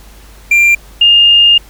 triangle / sine tone pair in turn, 2378 / 2823 Hz, D7 / F7, +21 / +18 cents, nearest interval minor third, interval 297 cents, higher second, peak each -3 dBFS, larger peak neither, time 0.51-0.75 / 1.01-1.58 s, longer second, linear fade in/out 5 ms, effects added 50 Hz sine -35 dBFS peak until 1.69 s + pink hiss -41 dBFS RMS until 1.69 s

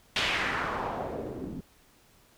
white noise with low-pass filter sweep, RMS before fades -32 dBFS, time 0.16-1.61 s, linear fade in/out 2 ms, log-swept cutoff 3400 to 220 Hz, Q 1.8, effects pink hiss -61 dBFS RMS until 2.37 s

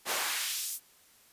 pink noise with high-pass filter sweep, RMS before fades -33 dBFS, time 0.05-0.8 s, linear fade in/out 50 ms, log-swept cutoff 470 to 10000 Hz, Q 0.91, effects white hiss -61 dBFS RMS until 1.32 s + resampled to 32000 Hz

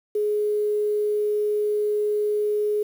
sine tone with quantisation, 419.2 Hz, G#4, 16 cents sharp, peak -20 dBFS, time 0.15-2.83 s, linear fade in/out 5 ms, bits 8, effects none

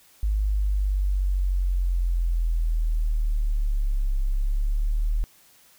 sine linear two-way sweep, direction down then up, 52 to 33.54 to 38.98 Hz, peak -20 dBFS, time 0.23-5.24 s, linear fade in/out 0 ms, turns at 4.21 s, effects white hiss -56 dBFS RMS until 5.78 s

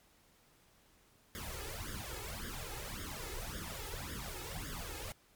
pink noise with flanger, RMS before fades -43 dBFS, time 1.35-5.12 s, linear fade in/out 0 ms, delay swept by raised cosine 0.58 to 2.38 ms, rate 1.8 Hz, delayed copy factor +1, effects pink hiss -67 dBFS RMS until 5.35 s + MP3 96 kbps

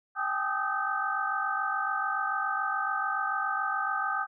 sine tone cluster, 782 / 846 / 1225 / 1272 / 1547 Hz, G5 / G#5 / D#6 / D#6 / G6, -4 / +32 / -27 / +38 / -23 cents, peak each -35 / -38 / -32 / -34 / -32 dBFS, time 0.15-4.27 s, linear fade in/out 50 ms, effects none

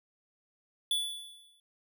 square tone with exponential decay, 3451 Hz, A7, 34 cents flat, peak -26 dBFS, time 0.91-1.6 s, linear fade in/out 2 ms, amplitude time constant 150 ms, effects none

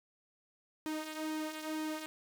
sawtooth tone with flanger, 311.1 Hz, D#4, in tune, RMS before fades -39 dBFS, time 0.86-2.06 s, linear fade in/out 0 ms, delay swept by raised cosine 1.4 to 3.4 ms, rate 2.1 Hz, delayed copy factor -0.55, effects 12-bit

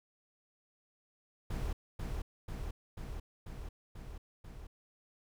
brown noise with echo, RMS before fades -36 dBFS, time 1.5-1.73 s, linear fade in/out 5 ms, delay 490 ms, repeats 6, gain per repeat -2 dB, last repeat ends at 4.67 s, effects none

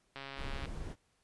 click train, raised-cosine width 0.3 ms, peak -28 dBFS, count 69, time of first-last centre 0.16-0.656 s, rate 137 Hz
brown noise, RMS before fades -41 dBFS, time 0.35-0.96 s, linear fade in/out 50 ms
effects pink hiss -74 dBFS RMS until 1.23 s + resampled to 24000 Hz

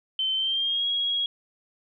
sine tone with pitch glide, 3084 to 3305 Hz, G7 to G#7, -29 to -9 cents, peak -23 dBFS, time 0.19-1.26 s, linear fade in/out 2 ms, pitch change +120 cents, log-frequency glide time 0.35-0.86 s, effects none

